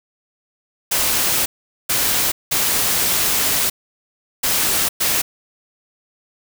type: noise bursts at uneven times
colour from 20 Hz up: white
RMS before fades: -18 dBFS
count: 5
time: 0.91-1.46 / 1.89-2.32 / 2.51-3.7 / 4.43-4.89 / 5-5.22 s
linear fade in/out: 10 ms
effects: none